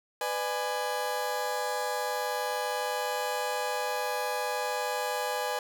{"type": "chord", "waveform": "30% pulse", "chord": "G# diminished", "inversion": "first", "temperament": "just", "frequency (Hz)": [498.4, 598, 830.6], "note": ["B4", "D5", "G#5"], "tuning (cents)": [16, 31, 0], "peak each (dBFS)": [-31, -33, -30], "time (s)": [0.21, 5.59], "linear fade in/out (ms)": 2, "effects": ["10-bit"]}